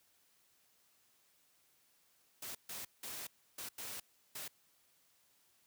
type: noise bursts at uneven times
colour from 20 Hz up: white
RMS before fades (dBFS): -45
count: 6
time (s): 2.42-2.55 / 2.69-2.85 / 3.03-3.27 / 3.58-3.69 / 3.78-4 / 4.35-4.48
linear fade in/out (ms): 5
effects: white hiss -72 dBFS RMS until 5.66 s + high-pass 60 Hz 12 dB/octave